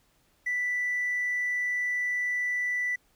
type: tone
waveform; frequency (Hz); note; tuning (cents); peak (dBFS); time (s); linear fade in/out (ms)
triangle; 1975.5; B6; 0; -23; 0.46-2.96; 10
effects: tanh soft clip ceiling -23 dBFS + pink hiss -67 dBFS RMS until 3.15 s